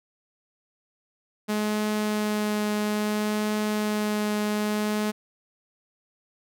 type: tone with vibrato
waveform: sawtooth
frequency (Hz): 211.1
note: G#3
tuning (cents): +29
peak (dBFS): -20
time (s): 1.48-5.12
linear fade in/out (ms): 20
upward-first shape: triangle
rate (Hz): 0.6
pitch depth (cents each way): 11
effects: none